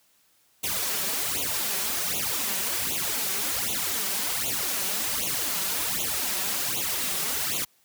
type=noise with flanger; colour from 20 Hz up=white; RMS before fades=-28 dBFS; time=0.63-7.65 s; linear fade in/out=10 ms; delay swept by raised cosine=0.29 to 5.29 ms; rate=1.3 Hz; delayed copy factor=+0.95; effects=white hiss -64 dBFS RMS until 7.84 s + high-pass 60 Hz 12 dB/octave